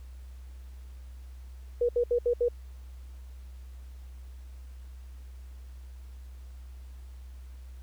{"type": "tone bursts", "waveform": "sine", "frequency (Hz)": 481.5, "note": "B4", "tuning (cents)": -44, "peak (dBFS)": -22, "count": 5, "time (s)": [1.81, 2.485], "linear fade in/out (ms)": 5, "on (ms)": 79, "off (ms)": 70, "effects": ["added 63 Hz sine -42 dBFS peak until 7.82 s", "pink hiss -63 dBFS RMS until 7.82 s"]}